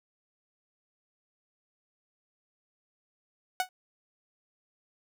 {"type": "tone with exponential decay", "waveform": "sawtooth", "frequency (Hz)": 740, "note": "F#5", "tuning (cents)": 0, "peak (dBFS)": -19, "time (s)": [3.6, 3.69], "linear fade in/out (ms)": 1, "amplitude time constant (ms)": 19, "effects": []}